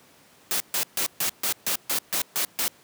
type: noise bursts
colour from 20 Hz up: white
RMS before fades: -25 dBFS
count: 10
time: 0.51-2.68 s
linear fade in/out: 0 ms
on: 91 ms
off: 140 ms
effects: pink hiss -55 dBFS RMS until 2.83 s + high-pass 150 Hz 12 dB/octave